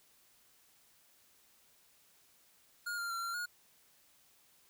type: tone with pitch steps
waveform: square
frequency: 1427 / 1394 / 1367 / 1375 / 1440 Hz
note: F6 / F6 / F6 / F6 / F#6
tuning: +37 / -4 / -37 / -27 / -47 cents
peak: -37 dBFS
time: 2.86-3.46 s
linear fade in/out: 10 ms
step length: 120 ms
effects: white hiss -67 dBFS RMS until 4.69 s

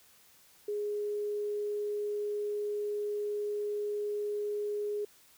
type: tone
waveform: sine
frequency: 415.3 Hz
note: G#4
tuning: in tune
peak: -31 dBFS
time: 0.68-5.05 s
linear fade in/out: 5 ms
effects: white hiss -61 dBFS RMS until 5.37 s

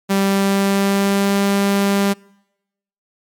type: tone with pitch glide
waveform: sawtooth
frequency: 196 to 199.08 Hz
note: G3 to G3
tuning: 0 to +27 cents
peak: -10 dBFS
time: 0.09-2.14 s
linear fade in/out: 20 ms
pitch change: +27 cents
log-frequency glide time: 0.2-1.43 s
effects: noise-tail reverb RT60 0.9 s tail -26 dB re dry + MP3 96 kbps

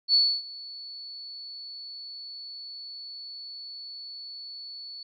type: tone with ADSR envelope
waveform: sine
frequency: 4435 Hz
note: C#8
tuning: in tune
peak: -16 dBFS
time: 0.08-5.03 s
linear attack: 59 ms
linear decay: 280 ms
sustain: -22 dB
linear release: 3 ms
effects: none

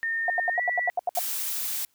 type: tone with pitch glide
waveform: sine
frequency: 1823 to 1953.8 Hz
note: A#6 to B6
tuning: -39 to -19 cents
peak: -25 dBFS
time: 0.03-0.9 s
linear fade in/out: 0 ms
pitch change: +120 cents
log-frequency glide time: 0.52-0.6 s
type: tone bursts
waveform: sine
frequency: 713 Hz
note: F5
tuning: 36 cents sharp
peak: -21 dBFS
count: 10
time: 0.28-1.191 s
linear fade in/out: 2 ms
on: 20 ms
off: 79 ms
type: noise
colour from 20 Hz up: blue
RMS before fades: -30 dBFS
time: 1.15-1.85 s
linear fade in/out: 2 ms
effects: white hiss -68 dBFS RMS until 1.94 s

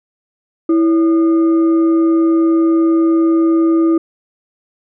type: tone with frequency modulation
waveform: sine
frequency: 328.6 Hz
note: E4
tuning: 5 cents flat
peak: -9 dBFS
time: 0.69-3.98 s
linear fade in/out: 5 ms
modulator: 890 Hz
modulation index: 0.25
effects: none

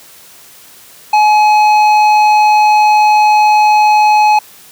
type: tone with tanh clipping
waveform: sine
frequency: 847 Hz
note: G#5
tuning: 34 cents sharp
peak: -7 dBFS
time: 1.13-4.39 s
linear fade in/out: 5 ms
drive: 11 dB
effects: white hiss -39 dBFS RMS until 4.71 s + high-pass 80 Hz 12 dB/octave

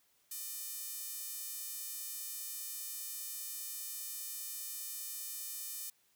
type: tone with high-pass filter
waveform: sawtooth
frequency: 605 Hz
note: D#5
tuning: 49 cents flat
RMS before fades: -43 dBFS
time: 0.31-5.9 s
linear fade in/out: 5 ms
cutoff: 8900 Hz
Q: 0.79
effects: white hiss -72 dBFS RMS until 6.15 s

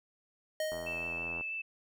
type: tone with exponential decay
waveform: square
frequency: 622.3 Hz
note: D#5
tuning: in tune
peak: -31 dBFS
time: 0.6-1.57 s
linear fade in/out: 2 ms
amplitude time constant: 210 ms
type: click train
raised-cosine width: 1 ms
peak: -30 dBFS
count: 59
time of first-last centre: 0.72-1.41 s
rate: 84.1 Hz
type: tone with vibrato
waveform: sine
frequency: 2637 Hz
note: E7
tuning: in tune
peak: -35 dBFS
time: 0.86-1.62 s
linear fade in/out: 10 ms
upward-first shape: triangle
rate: 6.2 Hz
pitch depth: 10 cents each way
effects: none

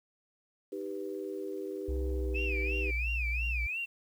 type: chord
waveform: sine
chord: Eb augmented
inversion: none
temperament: equal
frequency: 311.1 / 392 / 493.9 Hz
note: Eb4 / G4 / B4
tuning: 0 / 0 / 0 cents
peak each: -41 / -37 / -42 dBFS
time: 0.72-2.91 s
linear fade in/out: 5 ms
type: tone with pitch glide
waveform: sine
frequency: 65.7 to 59.9 Hz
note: C2 to A#1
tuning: +8 to +48 cents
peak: -30 dBFS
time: 1.88-3.67 s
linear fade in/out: 10 ms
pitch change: -160 cents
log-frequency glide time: 2.13-2.41 s
type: tone with vibrato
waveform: sine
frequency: 2529 Hz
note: D#7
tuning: 28 cents sharp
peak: -32 dBFS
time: 2.34-3.86 s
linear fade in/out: 20 ms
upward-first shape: sine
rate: 2.9 Hz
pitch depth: 160 cents each way
effects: tanh soft clip ceiling -22 dBFS + 10-bit

